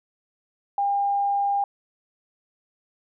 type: tone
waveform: sine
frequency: 803 Hz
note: G5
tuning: 41 cents sharp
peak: -20 dBFS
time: 0.78-1.64 s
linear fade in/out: 2 ms
effects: none